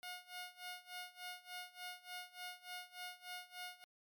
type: tone with tremolo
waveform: 10% pulse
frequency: 720 Hz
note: F#5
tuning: 47 cents flat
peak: -36 dBFS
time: 0.03-3.84 s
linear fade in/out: 0 ms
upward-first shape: sine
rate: 3.4 Hz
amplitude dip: 90%
effects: MP3 96 kbps